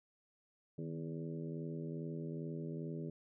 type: harmonic tone with a mistuned harmonic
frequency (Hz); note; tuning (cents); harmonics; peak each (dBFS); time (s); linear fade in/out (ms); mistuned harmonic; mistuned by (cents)
82.41; E2; 0; 2 / 3 / 4 / 5 / 6 / 7; -42 / -47 / -48 / -48 / -58 / -56; 0.78-3.1; 5; 2; -85
effects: none